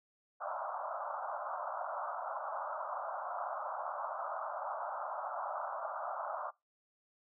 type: band-pass noise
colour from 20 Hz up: pink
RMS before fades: -40 dBFS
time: 0.4-6.51 s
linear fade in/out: 20 ms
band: 580 to 1400 Hz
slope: 96 dB/octave
effects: noise-tail reverb RT60 0.2 s tail -21 dB re dry